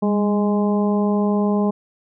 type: harmonic tone with a mistuned harmonic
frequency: 207.7 Hz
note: G#3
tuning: in tune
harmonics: 1 / 2 / 3 / 4 / 5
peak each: -17 / -23 / -27 / -29 / -31 dBFS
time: 0.02-1.71 s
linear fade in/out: 10 ms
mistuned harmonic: 1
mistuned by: -40 cents
effects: none